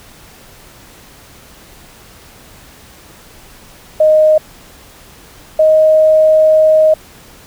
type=tone pair in turn; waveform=sine; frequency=620 / 625.8 Hz; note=D#5 / D#5; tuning=-6 / +10 cents; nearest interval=unison; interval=16 cents; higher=second; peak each=-5 dBFS; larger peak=neither; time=4-4.38 / 5.59-6.94 s; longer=second; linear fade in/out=5 ms; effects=pink hiss -40 dBFS RMS until 7.46 s